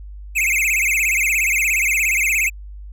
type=tone with vibrato; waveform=square; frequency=2349 Hz; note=D7; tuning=in tune; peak=-16 dBFS; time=0.35-2.5 s; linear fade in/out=20 ms; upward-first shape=sine; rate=17 Hz; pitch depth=210 cents each way; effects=added 50 Hz sine -32 dBFS peak until 2.92 s